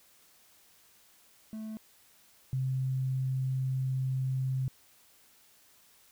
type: tone pair in turn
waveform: triangle / sine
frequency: 218.1 / 131.16 Hz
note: A3 / C3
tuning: -15 / +5 cents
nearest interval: major sixth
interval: 880 cents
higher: first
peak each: -35 / -28 dBFS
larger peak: second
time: 1.53-1.77 / 2.53-4.68 s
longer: second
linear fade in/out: 0 ms
effects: white hiss -62 dBFS RMS until 6.11 s